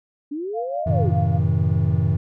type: linear two-way sweep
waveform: sine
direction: up then down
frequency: 277.2 to 659.3 to 318.5 Hz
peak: -25 dBFS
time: 0.31-1.11 s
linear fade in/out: 10 ms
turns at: 0.89 s
type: tone with tremolo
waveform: sine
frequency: 695 Hz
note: F5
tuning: 9 cents flat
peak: -24 dBFS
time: 0.53-1.4 s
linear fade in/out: 50 ms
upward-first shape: sine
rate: 4.9 Hz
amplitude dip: 75%
type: chord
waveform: triangle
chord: F# diminished seventh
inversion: none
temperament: just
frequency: 92.5 / 111 / 133.2 / 159.84 Hz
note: F#2 / A2 / C3 / Eb3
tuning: 0 / +16 / +31 / +47 cents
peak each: -19 / -21 / -22 / -20 dBFS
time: 0.86-2.17 s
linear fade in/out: 10 ms
effects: none